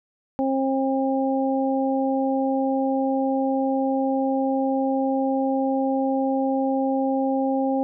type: harmonic tone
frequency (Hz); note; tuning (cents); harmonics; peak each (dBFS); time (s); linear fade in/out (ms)
267.8; C4; +40; 1 / 2 / 3; -22 / -25 / -27; 0.39-7.83; 0
effects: none